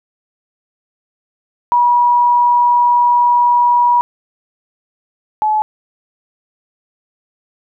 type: tone pair in turn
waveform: sine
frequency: 966 / 857.4 Hz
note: B5 / A5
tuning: -39 / -45 cents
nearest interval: major second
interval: 206 cents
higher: first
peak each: -8 / -11 dBFS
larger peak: first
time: 1.72-4.01 / 5.42-5.62 s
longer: first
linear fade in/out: 0 ms
effects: none